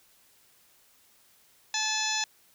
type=harmonic tone with a mistuned harmonic; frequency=866 Hz; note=A5; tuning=28 cents flat; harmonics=1 / 2 / 3 / 4 / 5 / 6 / 7 / 8; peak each=-35 / -35 / -35 / -35 / -35 / -35 / -35 / -35 dBFS; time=1.74-2.24 s; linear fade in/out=2 ms; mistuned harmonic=5; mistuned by=-96 cents; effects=white hiss -62 dBFS RMS until 2.54 s